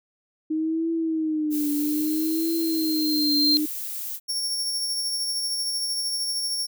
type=tone with vibrato; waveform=sine; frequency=311.1 Hz; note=D#4; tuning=in tune; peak=-22 dBFS; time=0.5-3.66 s; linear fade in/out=10 ms; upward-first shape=triangle; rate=0.61 Hz; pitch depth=110 cents each way
type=noise; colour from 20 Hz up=violet; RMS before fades=-32 dBFS; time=1.5-4.2 s; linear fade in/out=50 ms
type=tone with exponential growth; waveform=sine; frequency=4165 Hz; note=C8; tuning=9 cents flat; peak=-16 dBFS; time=1.59-3.57 s; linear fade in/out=0 ms; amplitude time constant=430 ms
type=tone with tremolo; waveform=sawtooth; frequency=5490 Hz; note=F8; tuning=31 cents flat; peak=-21 dBFS; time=4.28-6.67 s; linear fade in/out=20 ms; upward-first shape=sine; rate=13 Hz; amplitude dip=30%
effects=none